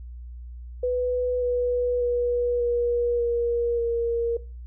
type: tone with pitch steps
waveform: sine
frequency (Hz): 496.6 / 490.6 / 484.7 / 478.9 / 473.1 / 467.4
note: B4 / B4 / B4 / A#4 / A#4 / A#4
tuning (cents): +9 / -12 / -32 / +47 / +26 / +5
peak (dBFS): -21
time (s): 0.83-4.37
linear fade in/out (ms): 5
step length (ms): 590
effects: noise-tail reverb RT60 0.3 s tail -19 dB re dry + added 60 Hz sine -36 dBFS peak until 4.66 s